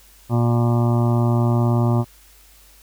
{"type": "harmonic tone", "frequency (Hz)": 118.8, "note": "A#2", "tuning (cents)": 33, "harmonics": [1, 2, 3, 5, 6, 7, 8, 9, 10], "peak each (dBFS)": [-16, -22, -26, -30, -32, -33, -34, -35, -36], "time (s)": [0.29, 2.05], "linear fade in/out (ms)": 50, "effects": ["added 50 Hz sine -51 dBFS peak until 2.82 s", "white hiss -51 dBFS RMS until 2.82 s"]}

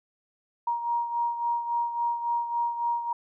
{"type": "beating tone pair", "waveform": "sine", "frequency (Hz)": [943, 946.6], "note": ["A#5", "A#5"], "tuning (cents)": [20, 26], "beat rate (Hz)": 3.6, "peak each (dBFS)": [-26, -33], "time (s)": [0.67, 3.13], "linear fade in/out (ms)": 5, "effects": []}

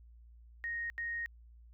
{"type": "tone bursts at uneven times", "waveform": "sine", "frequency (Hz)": 1865, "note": "A#6", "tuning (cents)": 0, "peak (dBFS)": -35, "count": 2, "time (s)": [[0.64, 0.9], [0.98, 1.26]], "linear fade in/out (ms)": 0, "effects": ["added 58 Hz sine -54 dBFS peak until 1.73 s"]}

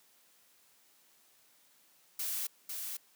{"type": "noise with echo", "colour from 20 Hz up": "blue", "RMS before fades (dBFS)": -36, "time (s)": [2.19, 2.47], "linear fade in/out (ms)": 5, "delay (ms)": 500, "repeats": 1, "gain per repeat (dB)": -4, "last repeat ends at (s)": 2.97, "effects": ["white hiss -66 dBFS RMS until 3.15 s", "high-pass 150 Hz 12 dB/octave"]}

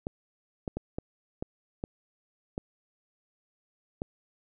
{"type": "clicks", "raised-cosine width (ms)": 2, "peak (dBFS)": -19, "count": 8, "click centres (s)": [0.069, 0.678, 0.77, 0.985, 1.425, 1.839, 2.579, 4.019], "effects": []}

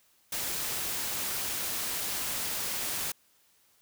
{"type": "noise", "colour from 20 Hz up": "white", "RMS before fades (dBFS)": -33, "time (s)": [0.32, 3.12], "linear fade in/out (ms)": 5, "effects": ["white hiss -66 dBFS RMS until 3.81 s"]}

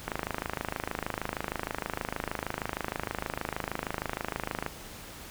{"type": "click train", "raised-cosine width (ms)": 0.5, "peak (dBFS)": -15, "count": 122, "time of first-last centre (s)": [0.08, 4.663], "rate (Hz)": 26.4, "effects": ["pink hiss -45 dBFS RMS until 5.3 s"]}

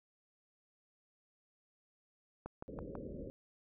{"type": "click train", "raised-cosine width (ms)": 1, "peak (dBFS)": -29, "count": 4, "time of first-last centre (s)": [2.46, 2.953], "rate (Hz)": 6.08}
{"type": "low-pass noise", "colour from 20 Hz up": "white", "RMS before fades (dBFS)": -46, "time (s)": [2.68, 3.3], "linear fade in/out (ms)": 0, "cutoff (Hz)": 560, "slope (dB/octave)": 96}
{"effects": []}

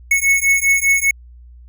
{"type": "beating tone pair", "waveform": "square", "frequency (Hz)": [2200, 2205], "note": ["C#7", "C#7"], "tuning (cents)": [-14, -10], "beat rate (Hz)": 5, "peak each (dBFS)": -16, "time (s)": [0.11, 1.11], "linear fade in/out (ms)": 5, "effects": ["added 60 Hz sine -38 dBFS peak until 1.68 s"]}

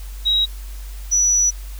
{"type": "tone pair in turn", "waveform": "sine", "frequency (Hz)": [3832, 5902], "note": ["A#7", "F#8"], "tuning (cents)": [47, -5], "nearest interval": "perfect fifth", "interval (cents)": 748, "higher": "second", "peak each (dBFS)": [-14, -13], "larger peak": "second", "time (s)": [[0.25, 0.46], [1.11, 1.51]], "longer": "second", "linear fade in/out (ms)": 20, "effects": ["added 48 Hz sine -29 dBFS peak until 1.79 s", "white hiss -44 dBFS RMS until 1.79 s"]}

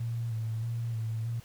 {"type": "tone with vibrato", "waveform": "sine", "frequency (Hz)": 114.2, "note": "A#2", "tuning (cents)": -35, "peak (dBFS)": -30, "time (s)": [0, 1.4], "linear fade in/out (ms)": 5, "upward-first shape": "square", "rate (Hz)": 1.6, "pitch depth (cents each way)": 36, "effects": ["pink hiss -56 dBFS RMS until 1.44 s"]}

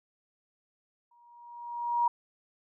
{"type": "tone with exponential growth", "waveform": "sine", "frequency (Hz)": 951, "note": "A#5", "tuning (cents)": 34, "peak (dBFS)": -21, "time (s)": [1.11, 2.08], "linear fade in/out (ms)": 5, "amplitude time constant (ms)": 210, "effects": []}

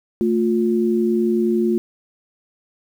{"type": "tone pair together", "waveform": "sine", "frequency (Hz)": [223.1, 354.1], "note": ["A3", "F4"], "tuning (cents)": [24, 24], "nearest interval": "minor sixth", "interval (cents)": 800, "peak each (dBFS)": -18, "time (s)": [0.21, 1.78], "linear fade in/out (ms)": 0, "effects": ["8-bit"]}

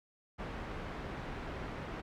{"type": "low-pass noise", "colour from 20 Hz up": "pink", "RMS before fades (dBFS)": -42, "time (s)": [0.38, 2.02], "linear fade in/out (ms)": 20, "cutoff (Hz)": 2000, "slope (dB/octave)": 12, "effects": []}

